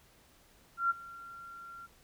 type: tone with ADSR envelope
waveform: sine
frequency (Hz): 1376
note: F6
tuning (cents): -26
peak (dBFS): -24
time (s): 0.77-1.87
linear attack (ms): 130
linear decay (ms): 24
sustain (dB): -21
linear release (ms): 20
effects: pink hiss -63 dBFS RMS until 2.03 s